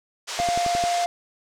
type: band-pass noise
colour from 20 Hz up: white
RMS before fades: -32 dBFS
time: 0.27-1.06 s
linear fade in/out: 20 ms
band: 440 to 7000 Hz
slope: 24 dB/octave
type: tone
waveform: triangle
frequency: 698.5 Hz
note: F5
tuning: in tune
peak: -19 dBFS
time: 0.39-1.06 s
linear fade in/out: 0 ms
type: click train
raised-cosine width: 2 ms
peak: -18 dBFS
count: 6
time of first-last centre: 0.4-0.839 s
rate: 11.4 Hz
effects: none